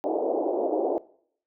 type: band-pass noise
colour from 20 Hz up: pink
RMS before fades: -26 dBFS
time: 0.04-0.98 s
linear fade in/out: 0 ms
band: 310 to 760 Hz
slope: 48 dB/octave
effects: noise-tail reverb RT60 0.6 s tail -20 dB re dry